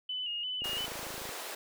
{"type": "tone with vibrato", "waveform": "sine", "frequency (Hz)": 2930, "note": "F#7", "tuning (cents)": -18, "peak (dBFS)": -33, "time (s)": [0.09, 0.86], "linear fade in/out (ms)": 5, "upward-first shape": "square", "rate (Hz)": 2.9, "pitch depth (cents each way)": 44}
{"type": "click train", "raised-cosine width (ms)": 2, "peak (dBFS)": -33, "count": 19, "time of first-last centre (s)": [0.62, 1.292], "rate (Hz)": 26.8}
{"type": "high-pass noise", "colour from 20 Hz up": "pink", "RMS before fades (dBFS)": -41, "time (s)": [0.64, 1.55], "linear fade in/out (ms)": 5, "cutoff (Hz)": 390, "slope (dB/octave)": 24}
{"effects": []}